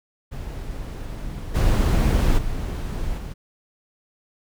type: noise with level steps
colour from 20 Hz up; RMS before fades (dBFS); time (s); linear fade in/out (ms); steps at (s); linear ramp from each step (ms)
brown; -31 / -17 / -27 / -31; 0.31-3.34; 20; 1.54 / 2.37 / 3.17; 20
effects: none